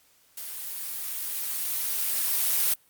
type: noise with level ramp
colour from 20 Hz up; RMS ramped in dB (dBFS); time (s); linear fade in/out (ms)
blue; -37 to -23; 0.37-2.74; 5
effects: white hiss -62 dBFS RMS until 2.89 s + Opus 48 kbps